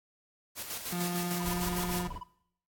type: noise with tremolo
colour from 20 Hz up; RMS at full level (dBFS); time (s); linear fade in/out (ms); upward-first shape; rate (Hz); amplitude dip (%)
white; -37; 0.55-2.05; 50; square; 6.6; 50
type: tone with pitch glide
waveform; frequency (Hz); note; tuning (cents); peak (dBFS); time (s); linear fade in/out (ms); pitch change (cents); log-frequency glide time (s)
35% pulse; 175.9 to 177.64; F3 to F3; +13 to +30; -30; 0.92-2.08; 10; +17; 1.46-1.63
type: noise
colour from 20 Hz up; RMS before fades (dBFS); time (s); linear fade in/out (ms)
brown; -42; 1.4-2.21; 50
type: tone bursts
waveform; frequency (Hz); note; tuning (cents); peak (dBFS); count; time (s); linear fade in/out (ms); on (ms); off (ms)
triangle; 987.8; B5; 0; -37; 16; 1.4-2.234; 5; 24; 30
effects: noise-tail reverb RT60 0.7 s tail -19 dB re dry + AAC 64 kbps